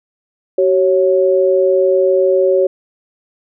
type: tone pair together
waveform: sine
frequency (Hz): 379.4 / 552.3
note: F#4 / C#5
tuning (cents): +43 / -6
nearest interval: perfect fifth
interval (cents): 651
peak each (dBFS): -12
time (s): 0.58-2.67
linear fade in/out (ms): 5
effects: none